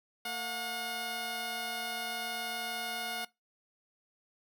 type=tone pair together; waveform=10% pulse; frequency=226.8 / 720.9 Hz; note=A#3 / F#5; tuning=-47 / -45 cents; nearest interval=octave + minor sixth; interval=2002 cents; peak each=-36 / -27 dBFS; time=0.25-3.25 s; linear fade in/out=5 ms; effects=noise-tail reverb RT60 0.2 s tail -21 dB re dry